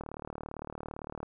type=click train; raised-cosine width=1 ms; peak=-25 dBFS; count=47; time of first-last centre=0.01-1.23 s; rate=37.7 Hz; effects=none